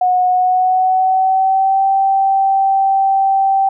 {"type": "tone with pitch glide", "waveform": "sine", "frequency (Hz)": [730, 777.9], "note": ["F#5", "G5"], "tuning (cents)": [-24, -14], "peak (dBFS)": -10, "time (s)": [0.01, 3.69], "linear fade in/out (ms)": 5, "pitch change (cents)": 110, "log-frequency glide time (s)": [0.28, 1.85], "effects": []}